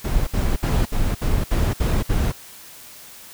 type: noise bursts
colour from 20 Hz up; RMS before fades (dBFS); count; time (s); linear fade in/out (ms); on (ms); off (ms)
brown; -19; 8; 0.04-2.321; 10; 230; 63
effects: white hiss -42 dBFS RMS until 3.33 s